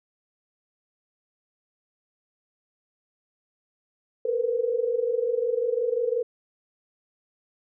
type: tone cluster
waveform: sine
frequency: 453.7 / 473.9 / 499.5 Hz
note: A#4 / A#4 / B4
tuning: -47 / +28 / +20 cents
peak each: -27 dBFS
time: 4.25-6.23 s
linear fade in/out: 5 ms
effects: none